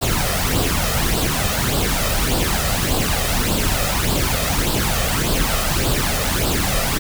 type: noise with flanger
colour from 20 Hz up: pink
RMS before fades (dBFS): -19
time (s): 0.01-6.99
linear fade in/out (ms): 20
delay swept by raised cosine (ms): 0.23 to 1.63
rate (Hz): 1.7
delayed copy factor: +0.6
effects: none